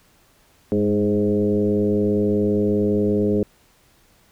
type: tone with frequency modulation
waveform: sine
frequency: 311.1 Hz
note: D#4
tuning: in tune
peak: -16 dBFS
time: 0.72-3.43 s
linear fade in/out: 0 ms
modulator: 105 Hz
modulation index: 1.7
effects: pink hiss -57 dBFS RMS until 4.31 s